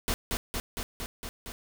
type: noise with echo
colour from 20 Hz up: pink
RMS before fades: -28 dBFS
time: 0.08-0.14 s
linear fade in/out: 0 ms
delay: 230 ms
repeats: 6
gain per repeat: -2 dB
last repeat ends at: 1.52 s
effects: none